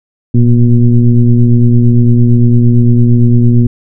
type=tone with frequency modulation; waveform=sine; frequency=117.6 Hz; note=A#2; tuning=16 cents sharp; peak=-3 dBFS; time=0.34-3.67 s; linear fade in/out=5 ms; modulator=122 Hz; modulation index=1.1; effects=none